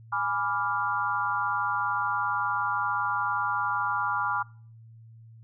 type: chord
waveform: sine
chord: G# diminished seventh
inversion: none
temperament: equal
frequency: 830.6 / 987.8 / 1174.7 / 1396.9 Hz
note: G#5 / B5 / D6 / F6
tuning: 0 / 0 / 0 / 0 cents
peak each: -32 / -31 / -30 / -30 dBFS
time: 0.12-4.43 s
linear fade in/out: 10 ms
effects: noise-tail reverb RT60 0.5 s tail -25 dB re dry + added 113 Hz sine -47 dBFS peak until 5.43 s